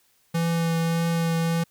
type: tone with vibrato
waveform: square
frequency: 166.4 Hz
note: E3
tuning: 17 cents sharp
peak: -22 dBFS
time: 0.34-1.64 s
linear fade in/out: 10 ms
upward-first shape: triangle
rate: 1.7 Hz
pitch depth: 14 cents each way
effects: white hiss -64 dBFS RMS until 1.7 s